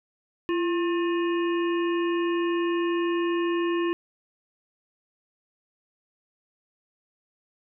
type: harmonic tone with a mistuned harmonic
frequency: 357.1 Hz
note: F4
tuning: 39 cents sharp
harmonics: 1 / 3 / 5 / 7 / 8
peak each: -23 / -33 / -37 / -40 / -41 dBFS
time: 0.49-3.93 s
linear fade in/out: 0 ms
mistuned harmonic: 1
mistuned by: -77 cents
effects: none